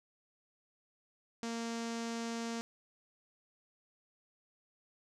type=tone with low-pass filter; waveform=sawtooth; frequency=231 Hz; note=A#3; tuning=16 cents flat; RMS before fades=-39 dBFS; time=1.43-2.61 s; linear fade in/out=0 ms; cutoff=6600 Hz; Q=2.1; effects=none